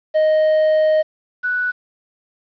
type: tone pair in turn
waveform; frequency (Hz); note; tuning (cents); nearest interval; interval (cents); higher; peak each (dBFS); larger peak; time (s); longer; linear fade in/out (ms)
triangle / sine; 622.3 / 1480.1; D#5 / F#6; 0 / 0; octave + minor third; 1500; second; -10 / -17; first; 0.14-1.03 / 1.43-1.72; first; 20
effects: resampled to 11025 Hz + 8-bit